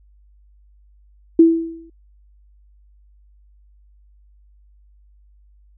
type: tone with exponential decay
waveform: sine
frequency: 329.6 Hz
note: E4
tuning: in tune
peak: -4 dBFS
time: 1.39-1.9 s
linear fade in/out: 5 ms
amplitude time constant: 110 ms
effects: added 50 Hz sine -49 dBFS peak until 5.77 s